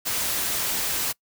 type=noise; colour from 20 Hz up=white; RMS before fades=-26 dBFS; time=0.05-1.13 s; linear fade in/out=20 ms; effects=noise-tail reverb RT60 0.1 s tail -24 dB re dry